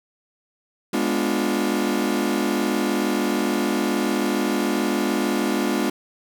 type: chord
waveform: 40% pulse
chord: G# diminished seventh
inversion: none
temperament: equal with one note detuned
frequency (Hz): 207.7 / 246.9 / 293.7 / 353.1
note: G#3 / B3 / D4 / F4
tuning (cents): 0 / 0 / 0 / +19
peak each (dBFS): -25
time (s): 0.93-5.9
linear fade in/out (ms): 5
effects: none